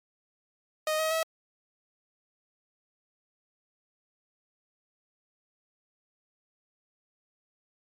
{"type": "tone with pitch steps", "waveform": "sawtooth", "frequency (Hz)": [621, 633.3, 645.9], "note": ["D#5", "D#5", "E5"], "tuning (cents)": [-3, 30, -35], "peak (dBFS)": -22, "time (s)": [0.87, 1.23], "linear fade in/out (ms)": 2, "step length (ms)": 120, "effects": ["MP3 96 kbps"]}